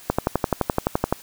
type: click train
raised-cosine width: 1 ms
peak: -4 dBFS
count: 13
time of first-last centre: 0.1-1.126 s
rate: 11.7 Hz
effects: white hiss -45 dBFS RMS until 1.22 s